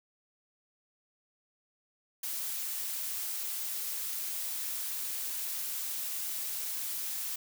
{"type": "noise", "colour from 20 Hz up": "blue", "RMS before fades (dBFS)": -36, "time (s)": [2.23, 7.36], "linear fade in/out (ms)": 5, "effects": []}